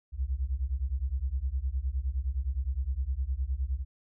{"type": "beating tone pair", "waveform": "sine", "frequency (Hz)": [61, 70.7], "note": ["B1", "C#2"], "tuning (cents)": [-21, 35], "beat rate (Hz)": 9.7, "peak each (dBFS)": -31, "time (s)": [0.12, 3.85], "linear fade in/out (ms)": 50, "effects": []}